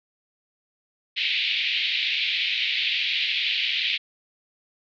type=band-pass noise; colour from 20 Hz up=pink; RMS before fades=-25 dBFS; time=1.16-3.98 s; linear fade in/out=20 ms; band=2200 to 4000 Hz; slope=48 dB/octave; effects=none